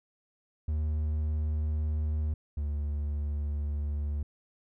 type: tone pair in turn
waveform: triangle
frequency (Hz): 76.5 / 73.24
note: D#2 / D2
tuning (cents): -29 / -4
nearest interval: minor second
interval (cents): 75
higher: first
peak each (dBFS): -25 / -27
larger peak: first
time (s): 0.68-2.34 / 2.57-4.23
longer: neither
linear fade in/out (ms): 5
effects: none